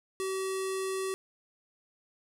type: tone with low-pass filter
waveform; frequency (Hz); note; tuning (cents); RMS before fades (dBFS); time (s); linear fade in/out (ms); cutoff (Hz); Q
square; 381.5; G4; -47; -33; 0.2-1.14; 0; 10000; 2.7
effects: 10-bit